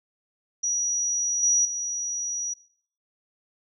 sine tone with level steps, 5810 Hz, F#8, 32 cents flat, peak -22 / -17 / -26 dBFS, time 0.63-2.54 s, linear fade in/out 10 ms, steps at 1.43 / 1.65 s, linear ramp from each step 2 ms, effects noise-tail reverb RT60 0.5 s tail -18 dB re dry

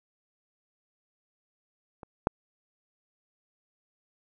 clicks, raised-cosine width 1 ms, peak -28 / -8 dBFS, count 2, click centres 2.032 / 2.271 s, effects none

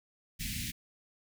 pink band-stop noise, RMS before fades -37 dBFS, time 0.39-0.72 s, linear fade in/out 20 ms, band 260 to 1900 Hz, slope 48 dB/octave, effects none

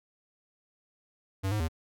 square tone with pitch steps, 96.3 / 105.9 / 80.8 Hz, G2 / G#2 / E2, -30 / +34 / -34 cents, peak -28 dBFS, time 1.43-1.685 s, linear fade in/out 20 ms, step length 85 ms, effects none

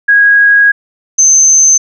sine tone pair in turn, 1648 / 6222 Hz, G#6 / G8, -14 / -14 cents, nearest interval octave + major seventh, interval 2300 cents, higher second, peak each -3 dBFS, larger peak neither, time 0.08-0.72 / 1.18-1.78 s, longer first, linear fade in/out 10 ms, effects none

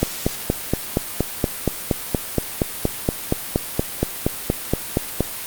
click train, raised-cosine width 2 ms, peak -3 dBFS, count 23, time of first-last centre 0.03-5.206 s, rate 4.25 Hz, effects white hiss -30 dBFS RMS until 5.46 s + Opus 48 kbps

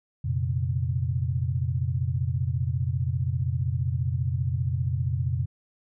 sine tone cluster, 88.7 / 119.1 / 134.2 Hz, F2 / A#2 / C3, +27 / +38 / +44 cents, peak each -28 dBFS, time 0.24-5.46 s, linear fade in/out 10 ms, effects none

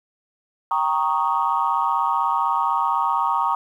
sine chord, Eb dominant seventh, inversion first, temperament equal, 784 / 932.3 / 1108.7 / 1244.5 Hz, G5 / Bb5 / Db6 / Eb6, 0 / 0 / 0 / 0 cents, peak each -26 / -21 / -23 / -25 dBFS, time 0.71-3.55 s, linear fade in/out 2 ms, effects tanh soft clip ceiling -8 dBFS + 9-bit

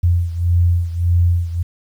sine beating tone pair, 86.3 / 88 Hz, F2 / F2, -20 / +14 cents, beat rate 1.7 Hz, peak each -14 / -18 dBFS, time 0.03-1.63 s, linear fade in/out 10 ms, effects 8-bit

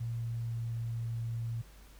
sine tone with pitch glide, 116.54 to 115.67 Hz, A#2 to A#2, 0 to -13 cents, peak -33 dBFS, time 0-1.62 s, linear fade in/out 10 ms, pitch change -13 cents, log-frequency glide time 0.15-0.71 s, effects added 50 Hz sine -53 dBFS peak until 1.99 s + pink hiss -60 dBFS RMS until 1.99 s

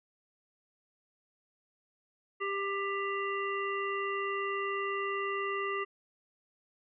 harmonic tone, 395.9 Hz, G4, 17 cents sharp, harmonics 1 / 3 / 5 / 7, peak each -35 / -35 / -38 / -42 dBFS, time 2.4-5.85 s, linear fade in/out 20 ms, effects none

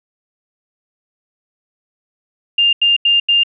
sine tone bursts, 2803 Hz, F7, 6 cents sharp, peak -9 dBFS, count 4, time 2.58-3.435 s, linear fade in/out 5 ms, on 150 ms, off 85 ms, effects none

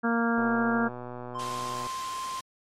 harmonic tone, 232.4 Hz, A#3, 5 cents flat, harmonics 1 / 2 / 3 / 4 / 5 / 6 / 7, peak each -25 / -32 / -33 / -35 / -35 / -31 / -34 dBFS, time 0.03-0.89 s, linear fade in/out 20 ms
click train, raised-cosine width 1 ms, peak -25 dBFS, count 184, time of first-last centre 0.38-1.868 s, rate 123 Hz
triangle tone, 1046.5 Hz, C6, in tune, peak -30 dBFS, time 1.34-2.41 s, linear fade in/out 20 ms
white noise, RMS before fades -38 dBFS, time 1.39-2.41 s, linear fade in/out 5 ms
effects low-pass 7000 Hz 12 dB/octave + MP3 64 kbps

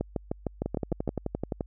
two click trains, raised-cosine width 2 ms, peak -16 / -15 dBFS, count 12 / 8, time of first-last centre 0.66-1.608 / 0.01-1.077 s, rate 11.6 / 6.56 Hz, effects added 50 Hz sine -47 dBFS peak until 1.66 s

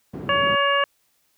white band-pass noise, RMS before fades -33 dBFS, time 0.13-0.56 s, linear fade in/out 10 ms, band 100 to 280 Hz, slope 12 dB/octave
harmonic tone, 563 Hz, C#5, 27 cents sharp, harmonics 1 / 2 / 3 / 4 / 5, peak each -23 / -21 / -23 / -31 / -25 dBFS, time 0.29-0.84 s, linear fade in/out 2 ms
effects white hiss -66 dBFS RMS until 1.37 s

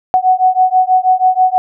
sine beating tone pair, 740 / 746.2 Hz, F#5 / F#5, 0 / +14 cents, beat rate 6.2 Hz, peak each -11 dBFS, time 0.14-1.58 s, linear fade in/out 0 ms, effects none

